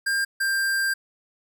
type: tone pair in turn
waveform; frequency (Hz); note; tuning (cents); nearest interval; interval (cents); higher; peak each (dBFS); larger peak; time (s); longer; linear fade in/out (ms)
square; 1600 / 1587.1; G6 / G6; +35 / +21; unison; 14; first; -22; neither; 0.06-0.25 / 0.4-0.94; second; 10
effects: none